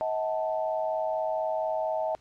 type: chord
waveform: sine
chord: D# diminished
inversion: none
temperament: equal with one note detuned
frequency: 635.7 / 740 / 880 Hz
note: D#5 / F#5 / A5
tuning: +37 / 0 / 0 cents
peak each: -28 / -34 / -33 dBFS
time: 0.01-2.15 s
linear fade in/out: 0 ms
effects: pink hiss -62 dBFS RMS until 2.2 s + low-pass 6000 Hz 12 dB/octave